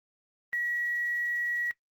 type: tone with quantisation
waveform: sine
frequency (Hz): 1920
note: B6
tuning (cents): -49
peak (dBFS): -28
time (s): 0.53-1.71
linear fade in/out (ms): 0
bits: 9
effects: noise-tail reverb RT60 0.1 s tail -20 dB re dry + Opus 24 kbps